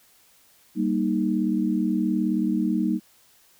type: chord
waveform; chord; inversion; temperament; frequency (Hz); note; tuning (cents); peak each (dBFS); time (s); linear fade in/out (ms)
sine; Eb major; first; just; 194.45 / 233.3 / 311.1; G3 / Bb3 / Eb4; -14 / +2 / 0; -25; 0.75-3; 50
effects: white hiss -58 dBFS RMS until 3.59 s